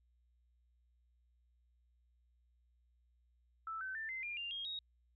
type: tone with pitch steps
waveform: sine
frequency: 1318.5 / 1532.2 / 1780.4 / 2069 / 2404 / 2794 / 3247 / 3773 Hz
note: E6 / G6 / A6 / C7 / D7 / F7 / G#7 / A#7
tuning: 0 / -40 / +20 / -20 / +40 / 0 / -40 / +20 cents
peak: -40 dBFS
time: 3.67-4.79 s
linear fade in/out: 2 ms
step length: 140 ms
effects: added 60 Hz sine -70 dBFS peak until 5.15 s